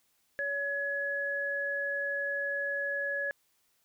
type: tone pair together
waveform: sine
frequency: 564.1 / 1689 Hz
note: C#5 / G#6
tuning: +30 / +29 cents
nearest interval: octave + perfect fifth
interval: 1899 cents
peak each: -36 / -31 dBFS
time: 0.39-3.31 s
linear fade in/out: 0 ms
effects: white hiss -72 dBFS RMS until 3.84 s